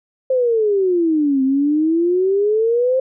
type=exponential two-way sweep; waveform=sine; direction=down then up; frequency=529 to 261.6 to 529 Hz; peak=-13 dBFS; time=0.3-3 s; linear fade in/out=5 ms; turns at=1.43 s; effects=none